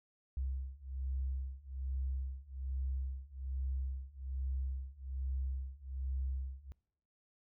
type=beating tone pair; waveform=sine; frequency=65.41 / 66.61 Hz; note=C2 / C2; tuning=0 / +32 cents; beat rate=1.2 Hz; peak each=-40 / -39 dBFS; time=0.37-6.72 s; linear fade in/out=0 ms; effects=noise-tail reverb RT60 0.7 s tail -23 dB re dry